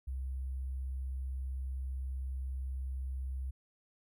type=tone with sample-and-hold; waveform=sine; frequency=65.41 Hz; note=C2; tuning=in tune; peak=-35 dBFS; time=0.07-3.51 s; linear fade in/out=10 ms; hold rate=11025 Hz; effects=none